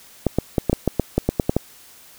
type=clicks; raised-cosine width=2 ms; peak=-3 dBFS; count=12; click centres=0.267 / 0.386 / 0.582 / 0.697 / 0.73 / 0.877 / 0.997 / 1.18 / 1.29 / 1.398 / 1.495 / 1.566 s; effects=white hiss -47 dBFS RMS until 2.18 s